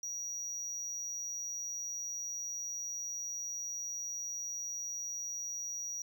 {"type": "tone", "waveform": "triangle", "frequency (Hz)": 5770, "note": "F#8", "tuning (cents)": -44, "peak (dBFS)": -36, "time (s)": [0.03, 6.02], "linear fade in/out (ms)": 2, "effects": []}